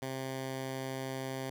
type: tone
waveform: 10% pulse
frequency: 132.4 Hz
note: C3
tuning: 21 cents sharp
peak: -28 dBFS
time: 0.02-1.5 s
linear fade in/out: 2 ms
effects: none